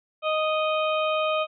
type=harmonic tone; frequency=622.3 Hz; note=D#5; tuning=in tune; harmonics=1 / 2 / 4 / 5 / 6; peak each=-24 / -27 / -31 / -35 / -40 dBFS; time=0.22-1.47 s; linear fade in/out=50 ms; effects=none